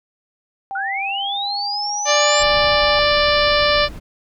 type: tone with pitch glide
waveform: sine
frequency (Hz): 784 to 830.6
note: G5 to G#5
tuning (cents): 0 to 0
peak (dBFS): -24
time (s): 0.71-2.99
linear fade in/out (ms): 0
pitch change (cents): +100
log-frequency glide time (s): 1-1.97
type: linear sweep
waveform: sine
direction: up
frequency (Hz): 1396.9 to 7459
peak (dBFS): -22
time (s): 0.75-2.43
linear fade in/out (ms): 5
type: harmonic tone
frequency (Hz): 589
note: D5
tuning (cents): +5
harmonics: 1 / 2 / 3 / 4 / 5 / 6 / 7 / 8 / 9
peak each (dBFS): -17 / -20 / -22 / -23 / -24 / -25 / -25 / -26 / -27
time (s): 2.05-3.89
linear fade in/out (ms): 50
type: noise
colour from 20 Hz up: brown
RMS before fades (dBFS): -31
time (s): 2.39-4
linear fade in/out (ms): 20
effects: none